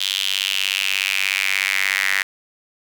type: tone with high-pass filter sweep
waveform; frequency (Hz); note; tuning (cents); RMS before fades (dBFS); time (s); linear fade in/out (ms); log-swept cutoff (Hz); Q
sawtooth; 96.7; G2; -23; -21; 0-2.23; 10; 3300 to 1900; 4.6
effects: 7-bit

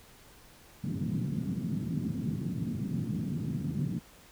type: band-pass noise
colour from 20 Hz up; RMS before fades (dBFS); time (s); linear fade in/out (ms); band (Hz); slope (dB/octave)
pink; -33; 0.83-4; 20; 130 to 230; 24
effects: pink hiss -56 dBFS RMS until 4.31 s

